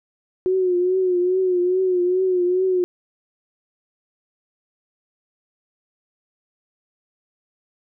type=tone with vibrato; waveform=sine; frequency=365.4 Hz; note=F#4; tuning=22 cents flat; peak=-16 dBFS; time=0.46-2.84 s; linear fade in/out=0 ms; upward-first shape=triangle; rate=2.4 Hz; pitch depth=66 cents each way; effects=none